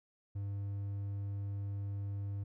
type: tone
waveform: triangle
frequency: 100 Hz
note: G2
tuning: 35 cents sharp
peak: -34 dBFS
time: 0.35-2.44 s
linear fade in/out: 10 ms
effects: none